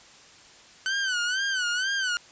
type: tone with vibrato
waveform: sawtooth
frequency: 1512 Hz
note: F#6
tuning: 37 cents sharp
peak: -21 dBFS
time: 0.86-2.17 s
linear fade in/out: 0 ms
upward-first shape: sine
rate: 2.1 Hz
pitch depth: 110 cents each way
effects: white hiss -51 dBFS RMS until 2.31 s + resampled to 16000 Hz